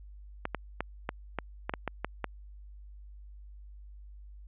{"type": "clicks", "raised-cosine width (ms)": 0.5, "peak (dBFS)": -16, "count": 10, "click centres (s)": [0.454, 0.547, 0.806, 1.091, 1.387, 1.695, 1.738, 1.877, 2.046, 2.243], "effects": ["added 50 Hz sine -46 dBFS peak until 4.47 s", "resampled to 8000 Hz"]}